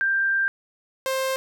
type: tone pair in turn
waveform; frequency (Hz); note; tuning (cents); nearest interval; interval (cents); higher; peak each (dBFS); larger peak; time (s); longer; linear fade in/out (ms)
sine / sawtooth; 1582 / 527.9; G6 / C5; +15 / +15; octave + perfect fifth; 1900; first; -19; neither; 0.01-0.48 / 1.06-1.36; first; 0
effects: none